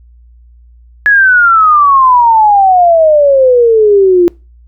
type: exponential sweep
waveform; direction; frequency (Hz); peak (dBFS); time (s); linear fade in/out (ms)
sine; down; 1700 to 342.5; -3; 1.06-4.28; 0
effects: noise-tail reverb RT60 0.3 s tail -25 dB re dry + added 59 Hz sine -37 dBFS peak until 4.67 s